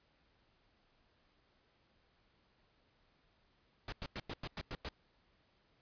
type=noise bursts; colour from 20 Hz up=pink; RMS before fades=-42 dBFS; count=8; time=3.88-4.889 s; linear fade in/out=2 ms; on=43 ms; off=95 ms; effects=pink hiss -73 dBFS RMS until 5.81 s + resampled to 11025 Hz